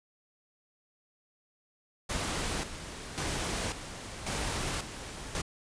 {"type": "noise with tremolo", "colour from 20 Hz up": "pink", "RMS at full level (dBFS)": -33, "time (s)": [2.09, 5.42], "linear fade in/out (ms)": 10, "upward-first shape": "square", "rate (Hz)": 0.92, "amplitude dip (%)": 65, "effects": ["resampled to 22050 Hz"]}